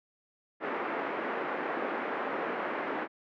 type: band-pass noise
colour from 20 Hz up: pink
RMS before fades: -34 dBFS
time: 0.6-3.08 s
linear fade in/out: 50 ms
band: 280 to 2000 Hz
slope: 24 dB/octave
effects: none